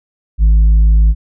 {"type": "tone with tanh clipping", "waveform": "triangle", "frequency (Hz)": 53.3, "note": "G#1", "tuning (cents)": 46, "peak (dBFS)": -6, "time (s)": [0.38, 1.15], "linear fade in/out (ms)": 50, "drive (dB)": 8, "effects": []}